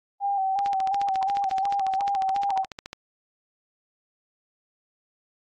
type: tone with vibrato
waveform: sine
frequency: 784 Hz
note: G5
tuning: in tune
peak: -22 dBFS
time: 0.2-2.66 s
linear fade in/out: 50 ms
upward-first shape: square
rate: 2.8 Hz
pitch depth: 37 cents each way
type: click train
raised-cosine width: 0.2 ms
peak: -18 dBFS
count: 34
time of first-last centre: 0.59-2.93 s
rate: 14.1 Hz
effects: AAC 48 kbps